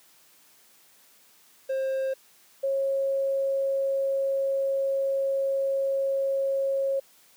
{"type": "tone pair in turn", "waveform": ["triangle", "sine"], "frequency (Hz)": [532, 544.7], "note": ["C5", "C#5"], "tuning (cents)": [29, -30], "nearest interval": "unison", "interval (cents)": 41, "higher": "second", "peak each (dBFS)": -23, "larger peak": "neither", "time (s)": [[1.69, 2.14], [2.63, 7]], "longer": "second", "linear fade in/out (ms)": 10, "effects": ["white hiss -58 dBFS RMS until 7.36 s", "high-pass 150 Hz 12 dB/octave"]}